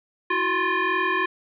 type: tone with frequency modulation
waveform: sine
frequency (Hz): 329.6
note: E4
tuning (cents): 0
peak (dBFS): -20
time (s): 0.3-1.26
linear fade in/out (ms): 5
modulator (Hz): 702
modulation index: 2.9
effects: none